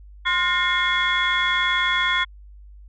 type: tone cluster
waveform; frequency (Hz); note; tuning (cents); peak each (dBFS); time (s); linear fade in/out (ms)
sine; 1047 / 1429 / 1824 / 2137 / 3376; C6 / F6 / A#6 / C7 / G#7; +1 / +39 / -38 / +36 / +28; -24; 0.25-2.25; 20
effects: tanh soft clip ceiling -10 dBFS + added 50 Hz sine -41 dBFS peak until 2.88 s